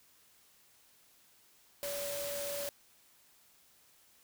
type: tone in noise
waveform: sine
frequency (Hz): 571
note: D5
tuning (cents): -49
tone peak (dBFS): -38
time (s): 1.83-2.69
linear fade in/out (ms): 0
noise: white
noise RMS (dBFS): -41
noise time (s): 1.83-2.69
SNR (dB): 0
effects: white hiss -65 dBFS RMS until 4.23 s